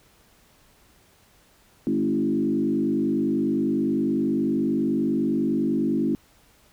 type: tone with frequency modulation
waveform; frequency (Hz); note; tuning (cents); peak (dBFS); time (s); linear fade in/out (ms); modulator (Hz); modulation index
sine; 273.4; C#4; -24; -20; 1.87-6.15; 0; 49.9; 1.5
effects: pink hiss -58 dBFS RMS until 6.72 s